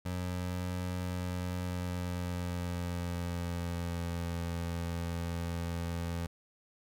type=tone with pitch glide; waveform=25% pulse; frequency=89.9 to 85.05 Hz; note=F#2 to F2; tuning=-49 to -45 cents; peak=-30 dBFS; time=0.05-6.27 s; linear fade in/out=10 ms; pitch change=-96 cents; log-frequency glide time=1.51-4.43 s; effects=none